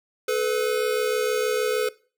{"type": "tone pair together", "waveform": "square", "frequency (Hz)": [431.8, 498.3], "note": ["A4", "B4"], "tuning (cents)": [-33, 15], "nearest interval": "major second", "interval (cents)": 248, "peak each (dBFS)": -25, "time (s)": [0.28, 1.89], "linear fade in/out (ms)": 5, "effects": ["noise-tail reverb RT60 0.4 s tail -21 dB re dry"]}